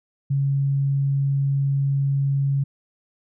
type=tone; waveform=sine; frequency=138.59 Hz; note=C#3; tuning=in tune; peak=-18 dBFS; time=0.3-2.64 s; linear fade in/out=10 ms; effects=none